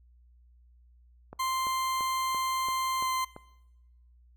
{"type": "click train", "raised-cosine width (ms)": 1, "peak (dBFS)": -28, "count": 7, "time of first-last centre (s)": [1.33, 3.364], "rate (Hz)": 2.95}
{"type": "tone with pitch glide", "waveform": "40% pulse", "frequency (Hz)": [1046, 1038.8], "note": ["C6", "C6"], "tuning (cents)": [-1, -13], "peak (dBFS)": -27, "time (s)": [1.39, 3.25], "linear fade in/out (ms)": 10, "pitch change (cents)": -12, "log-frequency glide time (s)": [2.98, 3.06]}
{"effects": ["noise-tail reverb RT60 1.0 s tail -22 dB re dry", "added 60 Hz sine -56 dBFS peak until 4.36 s"]}